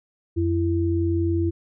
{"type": "tone pair together", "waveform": "sine", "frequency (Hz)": [88.9, 334.8], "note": ["F2", "E4"], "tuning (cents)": [31, 27], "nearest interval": "octave + major seventh", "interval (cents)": 2296, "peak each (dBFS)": -22, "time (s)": [0.36, 1.51], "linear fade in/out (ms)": 20, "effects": []}